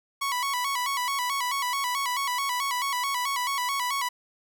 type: tone with vibrato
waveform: sawtooth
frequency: 1046.5 Hz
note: C6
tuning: in tune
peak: -22 dBFS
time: 0.21-4.09 s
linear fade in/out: 10 ms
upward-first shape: square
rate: 4.6 Hz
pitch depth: 100 cents each way
effects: none